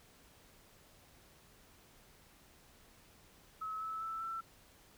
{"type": "tone with pitch steps", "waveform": "sine", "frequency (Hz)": [1289, 1304.7, 1320.7, 1336.8], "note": ["E6", "E6", "E6", "E6"], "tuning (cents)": [-39, -18, 3, 24], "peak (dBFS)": -38, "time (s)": [3.61, 4.41], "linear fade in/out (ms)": 10, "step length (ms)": 200, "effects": ["pink hiss -63 dBFS RMS until 4.97 s"]}